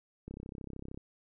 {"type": "click train", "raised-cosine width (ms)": 3, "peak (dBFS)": -30, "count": 24, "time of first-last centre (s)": [0.28, 0.975], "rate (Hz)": 33.1, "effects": []}